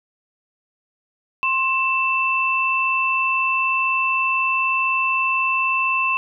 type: tone pair together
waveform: sine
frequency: 1056 / 2659 Hz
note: C6 / E7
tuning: +16 / +14 cents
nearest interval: octave + major third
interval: 1598 cents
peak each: -21 / -19 dBFS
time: 1.43-6.17 s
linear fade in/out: 0 ms
effects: none